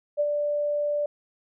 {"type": "tone with ADSR envelope", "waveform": "sine", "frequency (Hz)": 587.3, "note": "D5", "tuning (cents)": 0, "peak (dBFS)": -19, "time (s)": [0.17, 1.06], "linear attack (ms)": 31, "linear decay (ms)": 48, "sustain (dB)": -4, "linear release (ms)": 4, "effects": []}